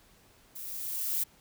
violet noise with level ramp, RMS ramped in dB -42 to -29 dBFS, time 0.55-1.24 s, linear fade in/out 10 ms, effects pink hiss -61 dBFS RMS until 1.4 s

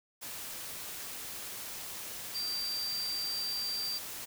sine tone in noise, 4700 Hz, D8, 1 cent sharp, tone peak -33 dBFS, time 2.34-3.99 s, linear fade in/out 20 ms, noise white, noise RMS -42 dBFS, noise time 0.21-4.26 s, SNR +6 dB, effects none

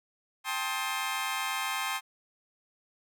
20% pulse chord, A half-diminished seventh, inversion third, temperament just, 792 / 880 / 1056 / 1267.2 Hz, G5 / A5 / C6 / Eb6, +18 / 0 / +16 / +31 cents, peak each -32 / -33 / -29 / -32 dBFS, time 0.44-2.01 s, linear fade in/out 50 ms, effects none

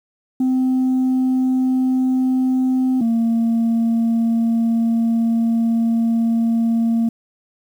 sine tone pair in turn, 257.9 / 229.5 Hz, C4 / A#3, -25 / -27 cents, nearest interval major second, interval 202 cents, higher first, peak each -12 dBFS, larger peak neither, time 0.4-3.01 / 3.01-7.09 s, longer second, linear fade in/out 5 ms, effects tanh soft clip ceiling -13 dBFS + 8-bit

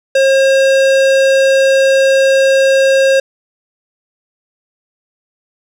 sine tone with hard clipping, 538 Hz, C5, 48 cents sharp, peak -9 dBFS, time 0.15-3.2 s, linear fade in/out 5 ms, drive 18 dB, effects none

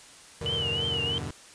sawtooth chord, E minor seventh, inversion none, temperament equal, 82.41 / 98 / 123.47 / 146.83 Hz, E2 / G2 / B2 / D3, 0 / 0 / 0 / 0 cents, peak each -34 dBFS, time 0.41-1.31 s, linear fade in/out 5 ms
sine tone with tremolo, 464.4 Hz, A#4, 7 cents flat, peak -35 dBFS, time 0.41-1.2 s, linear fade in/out 10 ms, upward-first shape sine, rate 7.8 Hz, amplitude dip 35%
sine tone with vibrato, 2960 Hz, F#7, in tune, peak -27 dBFS, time 0.46-1.18 s, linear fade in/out 0 ms, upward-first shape triangle, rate 3.1 Hz, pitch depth 120 cents each way
effects white hiss -50 dBFS RMS until 1.54 s + resampled to 22050 Hz

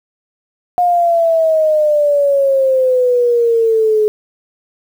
sine exponential sweep, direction down, 717 to 422.8 Hz, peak -9 dBFS, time 0.78-4.08 s, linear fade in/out 0 ms, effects 7-bit

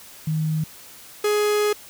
sine / 45% pulse tone pair in turn, 156.6 / 418.1 Hz, D#3 / G#4, +11 / +12 cents, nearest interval octave + perfect fourth, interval 1701 cents, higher second, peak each -20 / -18 dBFS, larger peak second, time 0.27-0.64 / 1.24-1.73 s, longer second, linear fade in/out 5 ms, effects white hiss -44 dBFS RMS until 1.89 s

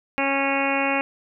harmonic tone, 275.1 Hz, C#4, 13 cents flat, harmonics 1 / 2 / 3 / 4 / 5 / 6 / 7 / 8 / 9 / 10, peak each -27 / -27 / -27 / -31 / -33 / -33 / -33 / -29 / -28 / -30 dBFS, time 0.18-1.01 s, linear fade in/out 0 ms, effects none

